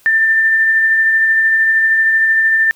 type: tone with tremolo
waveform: sine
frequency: 1786 Hz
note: A6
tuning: 25 cents sharp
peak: -8 dBFS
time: 0.06-2.71 s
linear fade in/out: 0 ms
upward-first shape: sine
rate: 13 Hz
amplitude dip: 25%
effects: white hiss -50 dBFS RMS until 2.75 s